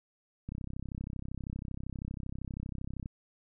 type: click train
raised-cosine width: 5 ms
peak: -26 dBFS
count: 85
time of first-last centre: 0.49-3.059 s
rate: 32.7 Hz
effects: none